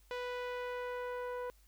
sawtooth tone with low-pass filter sweep, 493.9 Hz, B4, in tune, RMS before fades -40 dBFS, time 0.11-1.5 s, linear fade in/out 0 ms, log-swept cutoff 3500 to 1200 Hz, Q 0.94, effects added 50 Hz sine -62 dBFS peak until 1.67 s + white hiss -70 dBFS RMS until 1.67 s

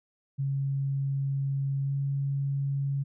sine tone with pitch glide, 137.6 to 138.88 Hz, C#3 to C#3, -12 to +4 cents, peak -26 dBFS, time 0.38-3.04 s, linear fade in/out 20 ms, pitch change +16 cents, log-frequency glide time 1.83-1.92 s, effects none

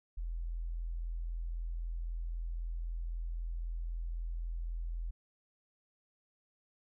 sine tone, 41.92 Hz, E1, 30 cents sharp, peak -35 dBFS, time 0.17-5.11 s, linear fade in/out 10 ms, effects none

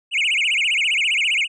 triangle tone with vibrato, 2518 Hz, D#7, 20 cents sharp, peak -15 dBFS, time 0.11-1.48 s, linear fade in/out 50 ms, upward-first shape sine, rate 15 Hz, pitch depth 290 cents each way, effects resampled to 22050 Hz

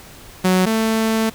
sawtooth tone pair in turn, 185 / 222.1 Hz, F#3 / A3, 0 / +16 cents, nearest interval minor third, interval 316 cents, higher second, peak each -9 / -12 dBFS, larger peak first, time 0.44-0.66 / 0.66-1.3 s, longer second, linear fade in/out 10 ms, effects pink hiss -41 dBFS RMS until 1.34 s

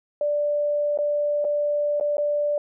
sine tone with dropouts, 587.3 Hz, D5, in tune, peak -20 dBFS, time 0.21-2.58 s, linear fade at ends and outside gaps 2 ms, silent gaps 0.975-0.987 / 1.444-1.449 / 1.999-2.009 / 2.17-2.181 s, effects none

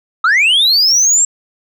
sine linear sweep, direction up, 1231 to 7600 Hz, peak -5 dBFS, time 0.24-1.25 s, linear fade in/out 5 ms, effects tanh soft clip ceiling -7 dBFS

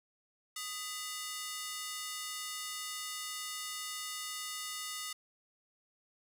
10% pulse ring-modulated tone, 1625 Hz, G#6, 38 cents flat, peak -27 dBFS, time 0.56-5.13 s, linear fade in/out 5 ms, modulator 379 Hz, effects none

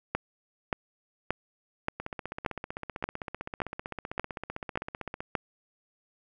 two click trains, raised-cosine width 0.5 ms, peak -12 / -20 dBFS, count 10 / 51, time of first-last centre 0.15-5.352 / 2-5.205 s, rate 1.73 / 15.6 Hz, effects none

